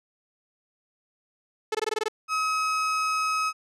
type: tone bursts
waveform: sawtooth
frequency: 434.1 Hz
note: A4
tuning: 23 cents flat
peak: -20 dBFS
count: 8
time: 1.72-2.084 s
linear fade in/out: 5 ms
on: 28 ms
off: 20 ms
type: tone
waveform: 35% pulse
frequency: 1275 Hz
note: D#6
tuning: 42 cents sharp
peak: -22 dBFS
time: 2.28-3.53 s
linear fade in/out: 50 ms
effects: low-pass 8000 Hz 12 dB/octave